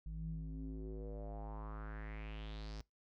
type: tone with low-pass filter sweep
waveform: square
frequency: 53.2 Hz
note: G#1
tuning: 42 cents sharp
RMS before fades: -45 dBFS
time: 0.06-2.81 s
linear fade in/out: 0 ms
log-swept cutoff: 120 to 5400 Hz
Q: 4.2
effects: noise-tail reverb RT60 0.2 s tail -24 dB re dry